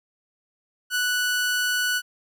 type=tone; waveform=sawtooth; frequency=1480 Hz; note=F#6; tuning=in tune; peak=-18 dBFS; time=0.9-2.02 s; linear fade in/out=50 ms; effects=none